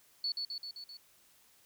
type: tone with echo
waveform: sine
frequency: 4435 Hz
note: C#8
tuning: in tune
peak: -31 dBFS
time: 0.24-0.32 s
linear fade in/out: 2 ms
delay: 130 ms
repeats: 5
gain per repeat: -3 dB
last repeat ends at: 0.97 s
effects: white hiss -65 dBFS RMS until 1.65 s